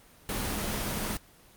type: tone in noise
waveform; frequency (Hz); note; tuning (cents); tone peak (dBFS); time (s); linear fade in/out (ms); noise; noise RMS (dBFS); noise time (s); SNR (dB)
sine; 209.7; G#3; +17; -40; 0.29-1.17; 2; pink; -32; 0.29-1.17; -11
effects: pink hiss -56 dBFS RMS until 1.56 s + Opus 24 kbps